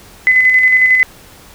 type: tone with tremolo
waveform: sine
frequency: 2025 Hz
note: B6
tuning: 43 cents sharp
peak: -5 dBFS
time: 0.27-1.03 s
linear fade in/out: 0 ms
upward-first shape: square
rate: 11 Hz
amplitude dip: 35%
effects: pink hiss -40 dBFS RMS until 1.54 s